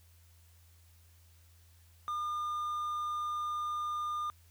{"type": "tone", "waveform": "triangle", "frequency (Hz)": 1209, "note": "D6", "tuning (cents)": 50, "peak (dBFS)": -31, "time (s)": [2.08, 4.3], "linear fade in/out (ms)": 0, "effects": ["added 84 Hz sine -59 dBFS peak until 4.5 s", "white hiss -67 dBFS RMS until 4.5 s"]}